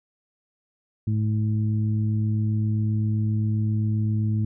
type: harmonic tone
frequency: 107.6 Hz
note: A2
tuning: 38 cents flat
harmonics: 1 / 2 / 3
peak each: -21 / -28 / -37 dBFS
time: 1.07-4.45 s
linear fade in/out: 5 ms
effects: none